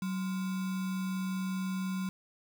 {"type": "tone with sample-and-hold", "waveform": "sine", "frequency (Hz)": 187.8, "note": "F#3", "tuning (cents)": 26, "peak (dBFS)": -31, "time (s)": [0.02, 2.09], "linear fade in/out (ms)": 2, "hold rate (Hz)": 1225, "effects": []}